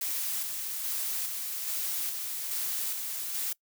blue noise with tremolo, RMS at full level -32 dBFS, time 0.01-3.53 s, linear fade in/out 5 ms, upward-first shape square, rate 1.2 Hz, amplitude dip 30%, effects noise-tail reverb RT60 0.1 s tail -23 dB re dry

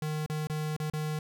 square tone with dropouts, 153.5 Hz, D#3, 23 cents flat, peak -31 dBFS, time 0.02-1.19 s, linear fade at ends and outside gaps 2 ms, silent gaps 0.262-0.298 / 0.471-0.498 / 0.765-0.8 / 0.9-0.935 s, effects none

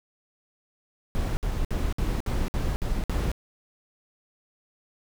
brown noise bursts, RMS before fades -26 dBFS, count 8, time 1.15-3.316 s, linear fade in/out 0 ms, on 220 ms, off 58 ms, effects none

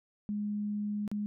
sine tone with dropouts, 207.7 Hz, G#3, in tune, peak -31 dBFS, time 0.29-1.26 s, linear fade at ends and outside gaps 0 ms, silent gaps 1.078-1.115 s, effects none

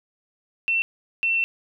sine tone bursts at uneven times, 2696 Hz, E7, 38 cents sharp, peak -19 dBFS, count 2, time 0.68-0.82 / 1.23-1.44 s, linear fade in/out 0 ms, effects none

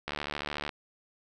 click train, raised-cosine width 0.3 ms, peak -17 dBFS, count 46, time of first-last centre 0.08-0.692 s, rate 73.5 Hz, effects none

